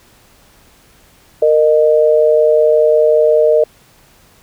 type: tone pair together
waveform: sine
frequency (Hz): 462.7 / 613.9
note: A#4 / D#5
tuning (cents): -13 / -23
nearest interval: perfect fourth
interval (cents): 490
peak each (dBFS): -10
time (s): 1.42-3.64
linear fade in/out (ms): 5
effects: pink hiss -48 dBFS RMS until 4.42 s